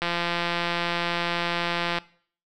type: click train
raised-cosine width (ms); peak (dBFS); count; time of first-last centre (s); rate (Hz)
0.3; -10; 339; 0.02-1.985; 172
effects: noise-tail reverb RT60 0.5 s tail -20 dB re dry